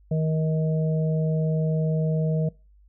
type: harmonic tone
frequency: 157.8 Hz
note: D#3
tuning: 25 cents sharp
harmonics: 1 / 3 / 4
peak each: -21 / -31 / -33 dBFS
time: 0.11-2.49 s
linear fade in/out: 5 ms
effects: noise-tail reverb RT60 0.3 s tail -23 dB re dry + added 50 Hz sine -52 dBFS peak until 2.88 s